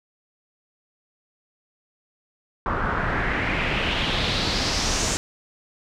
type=noise with low-pass filter sweep; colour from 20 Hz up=pink; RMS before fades=-24 dBFS; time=2.66-5.17 s; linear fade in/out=0 ms; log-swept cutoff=1200 to 7200 Hz; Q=2.9; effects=none